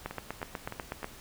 two click trains, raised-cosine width 0.5 ms, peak -19 / -23 dBFS, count 9 / 4, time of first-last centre 0.06-1.044 / 0.11-1.03 s, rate 8.13 / 3.26 Hz, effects pink hiss -50 dBFS RMS until 1.2 s

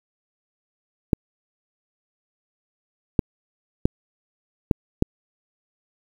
clicks, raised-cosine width 3 ms, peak -3 dBFS, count 5, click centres 1.132 / 3.192 / 3.855 / 4.712 / 5.024 s, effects 7-bit

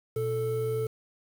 triangle tone pair together, 119.75 / 440 Hz, A#2 / A4, +47 / 0 cents, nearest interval octave + major seventh, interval 2253 cents, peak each -30 / -26 dBFS, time 0.16-0.87 s, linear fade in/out 5 ms, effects 8-bit

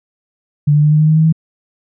sine tone with pitch steps, 146.83 / 148.71 / 150.61 / 152.54 / 154.49 / 156.46 / 158.46 / 160.49 Hz, D3 / D3 / D3 / D#3 / D#3 / D#3 / D#3 / E3, 0 / +22 / +44 / -34 / -12 / +10 / +32 / -46 cents, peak -7 dBFS, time 0.67-1.326 s, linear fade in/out 10 ms, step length 82 ms, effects none

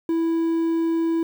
triangle tone, 329.6 Hz, E4, in tune, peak -17 dBFS, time 0.09-1.23 s, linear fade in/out 2 ms, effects 8-bit

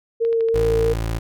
sine tone with vibrato, 457 Hz, A#4, 34 cents flat, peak -16 dBFS, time 0.2-0.94 s, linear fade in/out 20 ms, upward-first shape sine, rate 3 Hz, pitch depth 14 cents each way
click train, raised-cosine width 0.3 ms, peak -23 dBFS, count 6, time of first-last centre 0.25-0.644 s, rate 12.7 Hz
25% pulse tone, 56 Hz, A1, 31 cents sharp, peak -18 dBFS, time 0.54-1.19 s, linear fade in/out 10 ms
effects none

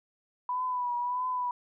sine tone with vibrato, 987.8 Hz, B5, in tune, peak -28 dBFS, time 0.49-1.51 s, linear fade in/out 2 ms, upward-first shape triangle, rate 1.6 Hz, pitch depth 49 cents each way, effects none

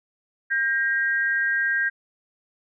sine tone pair together, 1600.8 / 1883 Hz, G6 / A#6, +36 / +17 cents, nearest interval minor third, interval 281 cents, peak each -21 / -26 dBFS, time 0.5-1.9 s, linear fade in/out 20 ms, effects none

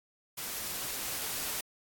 white noise with level ramp, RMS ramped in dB -38 to -35 dBFS, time 0.37-1.61 s, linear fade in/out 10 ms, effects AAC 64 kbps

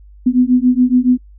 sine beating tone pair, 246.9 / 254 Hz, B3 / B3, 0 / +49 cents, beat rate 7.1 Hz, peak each -12 dBFS, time 0.26-1.18 s, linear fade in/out 10 ms, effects noise-tail reverb RT60 0.1 s tail -25 dB re dry + added 50 Hz sine -38 dBFS peak until 1.38 s

